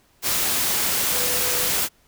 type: tone in noise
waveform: sine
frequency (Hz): 493.9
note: B4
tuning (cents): 0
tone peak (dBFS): -32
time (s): 1.1-1.71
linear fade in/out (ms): 50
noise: white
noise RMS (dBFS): -22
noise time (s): 0.22-1.89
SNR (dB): -13
effects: pink hiss -60 dBFS RMS until 2.07 s